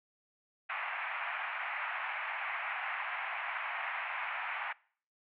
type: band-pass noise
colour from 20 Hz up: white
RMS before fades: -38 dBFS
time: 0.69-4.73 s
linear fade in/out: 10 ms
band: 710 to 2500 Hz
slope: 48 dB/octave
effects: noise-tail reverb RT60 0.5 s tail -23 dB re dry